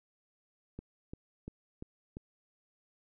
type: click train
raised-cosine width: 3 ms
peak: -29 dBFS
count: 5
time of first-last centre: 0.79-2.169 s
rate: 2.9 Hz
effects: none